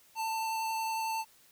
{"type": "tone with vibrato", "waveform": "square", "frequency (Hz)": 891, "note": "A5", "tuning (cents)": 22, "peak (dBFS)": -32, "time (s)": [0.15, 1.25], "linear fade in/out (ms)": 50, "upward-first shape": "sine", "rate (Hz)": 11, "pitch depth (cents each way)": 11, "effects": ["white hiss -62 dBFS RMS until 1.51 s"]}